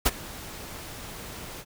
pink noise with ADSR envelope, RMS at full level -18 dBFS, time 0.05-1.65 s, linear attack 15 ms, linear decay 33 ms, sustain -22 dB, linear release 51 ms, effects none

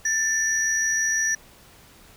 sine tone pair together, 1773 / 5807 Hz, A6 / F#8, +13 / -33 cents, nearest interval octave + major sixth, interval 2054 cents, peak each -22 dBFS, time 0.05-1.35 s, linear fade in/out 5 ms, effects tanh soft clip ceiling -15 dBFS + pink hiss -51 dBFS RMS until 2.16 s

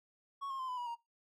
triangle tone with pitch steps, 1108.7 / 1072.2 / 1036.8 / 1002.7 / 969.6 / 937.7 Hz, C#6 / C6 / C6 / B5 / B5 / A#5, 0 / +42 / -16 / +26 / -32 / +10 cents, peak -36 dBFS, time 0.41-0.956 s, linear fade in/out 20 ms, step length 91 ms, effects noise-tail reverb RT60 0.2 s tail -21 dB re dry

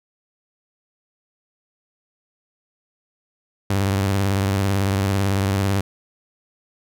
sawtooth tone with vibrato, 98 Hz, G2, in tune, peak -14 dBFS, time 3.7-5.81 s, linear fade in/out 5 ms, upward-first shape sine, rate 18 Hz, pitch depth 79 cents each way, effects none

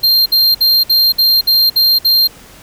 square tone bursts, 4186 Hz, C8, in tune, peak -8 dBFS, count 8, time 0.03-2.276 s, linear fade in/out 10 ms, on 230 ms, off 58 ms, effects pink hiss -39 dBFS RMS until 2.62 s

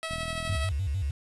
10% pulse tone with tremolo, 648 Hz, E5, 30 cents flat, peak -22 dBFS, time 0.03-0.69 s, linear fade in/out 0 ms, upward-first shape triangle, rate 12 Hz, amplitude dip 45%
click train, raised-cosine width 5 ms, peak -26 dBFS, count 19, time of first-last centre 0.11-0.55 s, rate 40.9 Hz
sine tone with vibrato, 82.41 Hz, E2, in tune, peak -26 dBFS, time 0.49-1.11 s, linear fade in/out 5 ms, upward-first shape square, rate 6.6 Hz, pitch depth 280 cents each way
effects resampled to 24000 Hz + 8-bit

